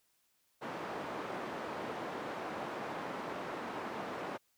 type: band-pass noise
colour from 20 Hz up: white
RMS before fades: -41 dBFS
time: 0.61-4.38 s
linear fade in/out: 20 ms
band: 190 to 1000 Hz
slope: 12 dB/octave
effects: white hiss -75 dBFS RMS until 4.57 s